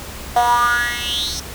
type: tone with high-pass filter sweep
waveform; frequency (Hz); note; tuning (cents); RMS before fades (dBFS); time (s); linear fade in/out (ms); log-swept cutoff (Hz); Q
10% pulse; 240; B3; -49; -18; 0.36-1.4; 5; 700 to 5300; 7.2
effects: added 68 Hz sine -36 dBFS peak until 1.54 s + pink hiss -33 dBFS RMS until 1.54 s